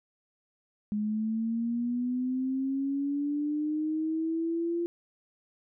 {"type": "linear sweep", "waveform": "sine", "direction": "up", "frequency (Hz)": [207.7, 344.4], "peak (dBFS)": -27, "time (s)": [0.92, 4.86], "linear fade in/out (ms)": 0, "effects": []}